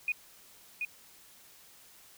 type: tone with echo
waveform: sine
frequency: 2474 Hz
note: D#7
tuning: 10 cents flat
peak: -27 dBFS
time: 0.08-0.12 s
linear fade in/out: 2 ms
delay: 730 ms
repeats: 1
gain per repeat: -4 dB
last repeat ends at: 0.85 s
effects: white hiss -57 dBFS RMS until 2.17 s